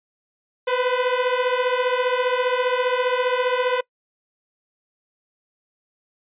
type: beating tone pair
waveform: sawtooth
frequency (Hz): 493.9 / 508.9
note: B4 / C5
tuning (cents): 0 / -48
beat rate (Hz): 15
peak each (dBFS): -18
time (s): 0.67-3.81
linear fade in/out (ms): 10
effects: noise-tail reverb RT60 0.1 s tail -23 dB re dry + resampled to 8000 Hz